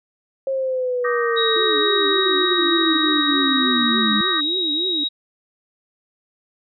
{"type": "linear sweep", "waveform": "sine", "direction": "down", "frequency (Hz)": [540, 206.6], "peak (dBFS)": -19, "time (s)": [0.47, 4.21], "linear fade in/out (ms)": 2}
{"type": "chord", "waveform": "sine", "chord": "Eb major seventh", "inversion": "third", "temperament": "just", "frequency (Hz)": [1166.7, 1244.5, 1555.6, 1866.8], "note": ["D6", "Eb6", "G6", "Bb6"], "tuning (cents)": [-12, 0, -14, 2], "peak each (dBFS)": [-26, -27, -30, -25], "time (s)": [1.04, 4.41], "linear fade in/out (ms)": 10}
{"type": "tone", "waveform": "sine", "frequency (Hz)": 3807, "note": "A#7", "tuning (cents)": 36, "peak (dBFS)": -19, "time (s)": [1.36, 5.09], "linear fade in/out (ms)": 20}
{"type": "tone with vibrato", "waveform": "sine", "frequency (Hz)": 332.7, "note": "E4", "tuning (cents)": 16, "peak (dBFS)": -26, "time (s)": [1.56, 5.04], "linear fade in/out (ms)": 5, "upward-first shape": "triangle", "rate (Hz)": 3.4, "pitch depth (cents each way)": 260}
{"effects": []}